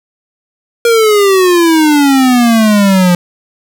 square exponential sweep, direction down, 474 to 174.61 Hz, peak -6 dBFS, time 0.85-3.15 s, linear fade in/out 2 ms, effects none

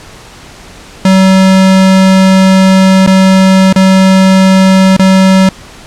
square tone with dropouts, 189.9 Hz, F#3, 45 cents sharp, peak -3 dBFS, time 1.05-5.49 s, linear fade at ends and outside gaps 2 ms, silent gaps 3.064-3.074 / 3.727-3.76 / 4.966-4.994 s, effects pink hiss -32 dBFS RMS until 5.86 s + low-pass 8000 Hz 12 dB/octave

